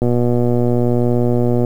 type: click train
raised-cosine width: 2 ms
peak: -4 dBFS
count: 198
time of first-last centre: 0.02-1.648 s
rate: 121 Hz
effects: 7-bit